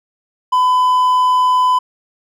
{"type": "tone", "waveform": "triangle", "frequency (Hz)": 1006, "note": "B5", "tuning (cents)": 32, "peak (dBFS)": -8, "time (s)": [0.52, 1.79], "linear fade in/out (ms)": 10, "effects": []}